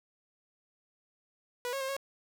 sawtooth tone with pitch steps, 489.8 / 546 / 532 / 548 Hz, B4 / C#5 / C5 / C#5, -14 / -26 / +29 / -20 cents, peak -29 dBFS, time 1.65-1.966 s, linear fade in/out 0 ms, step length 79 ms, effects none

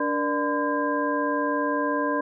sine tone cluster, 290.7 / 473.7 / 594 / 1019 / 1607 Hz, D4 / A#4 / D5 / C6 / G6, -18 / +28 / +20 / -46 / +43 cents, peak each -27 / -31 / -29 / -27 / -31 dBFS, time 0-2.21 s, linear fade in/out 5 ms, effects none

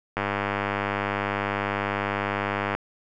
click train, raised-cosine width 0.5 ms, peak -10 dBFS, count 259, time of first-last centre 0.17-2.75 s, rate 100 Hz, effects none

